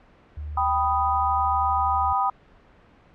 sine tone with pitch glide, 74.7 to 75.57 Hz, D2 to D#2, +30 to -50 cents, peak -30 dBFS, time 0.37-2.13 s, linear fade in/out 5 ms, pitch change +20 cents, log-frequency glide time 0.66-2.02 s
sine chord, G augmented, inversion none, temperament equal, 784 / 987.8 / 1244.5 Hz, G5 / B5 / D#6, 0 / 0 / 0 cents, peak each -24 dBFS, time 0.57-2.3 s, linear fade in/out 5 ms
effects pink hiss -54 dBFS RMS until 3.14 s + low-pass 2000 Hz 12 dB/octave

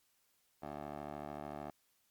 15% pulse tone with band-pass filter, 73.42 Hz, D2, in tune, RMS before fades -45 dBFS, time 0.62-1.71 s, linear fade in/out 10 ms, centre 660 Hz, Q 1.5, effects white hiss -75 dBFS RMS until 2.1 s + MP3 96 kbps

